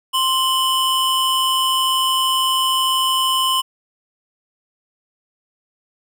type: tone pair together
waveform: square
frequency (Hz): 1050 / 2977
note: C6 / F#7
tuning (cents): +6 / +10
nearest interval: octave + tritone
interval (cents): 1804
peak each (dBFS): -19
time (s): 0.13-3.62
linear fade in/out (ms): 20
effects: none